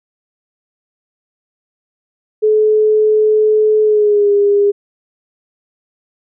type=tone with pitch glide; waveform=sine; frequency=429.4 to 406.2 Hz; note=A4 to G#4; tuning=-42 to -38 cents; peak=-8 dBFS; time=2.42-4.72 s; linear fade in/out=20 ms; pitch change=-96 cents; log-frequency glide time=3.83-4.31 s; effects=none